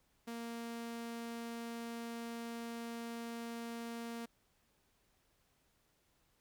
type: tone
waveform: sawtooth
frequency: 232.7 Hz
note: A#3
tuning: 3 cents flat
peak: -38 dBFS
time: 0.27-4.26 s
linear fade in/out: 10 ms
effects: pink hiss -75 dBFS RMS until 6.4 s